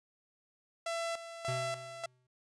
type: tone with tremolo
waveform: sawtooth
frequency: 670 Hz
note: E5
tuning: 28 cents sharp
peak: -30 dBFS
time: 0.86-2.06 s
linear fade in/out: 5 ms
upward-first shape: square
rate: 1.7 Hz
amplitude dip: 70%
type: tone with exponential decay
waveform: square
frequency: 126.4 Hz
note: B2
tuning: 41 cents sharp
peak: -35 dBFS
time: 1.48-2.27 s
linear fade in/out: 5 ms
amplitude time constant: 170 ms
effects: resampled to 22050 Hz